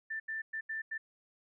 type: tone bursts at uneven times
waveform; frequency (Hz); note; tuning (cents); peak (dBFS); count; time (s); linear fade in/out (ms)
sine; 1775; A6; +15; -35; 5; 0.1-0.2 / 0.28-0.42 / 0.53-0.61 / 0.69-0.82 / 0.91-0.98; 10
effects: none